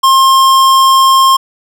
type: tone with hard clipping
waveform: sine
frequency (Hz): 1065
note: C6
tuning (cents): +30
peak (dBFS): -6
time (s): 0.03-1.37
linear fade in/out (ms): 10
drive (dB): 18
effects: none